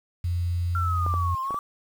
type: tone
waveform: sine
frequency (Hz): 87.31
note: F2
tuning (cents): 0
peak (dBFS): -23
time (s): 0.24-1.35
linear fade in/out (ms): 5
type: exponential two-way sweep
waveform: sine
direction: down then up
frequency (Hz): 1375 to 1046.5 to 1175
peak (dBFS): -26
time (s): 0.75-1.59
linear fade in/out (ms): 2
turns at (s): 1.41
type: clicks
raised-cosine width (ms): 1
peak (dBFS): -20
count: 4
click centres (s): 1.064 / 1.14 / 1.507 / 1.544
effects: 8-bit